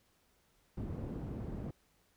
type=low-pass noise; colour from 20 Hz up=white; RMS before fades=-41 dBFS; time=0.77-1.71 s; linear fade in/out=5 ms; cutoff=220 Hz; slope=12 dB/octave; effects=pink hiss -72 dBFS RMS until 2.16 s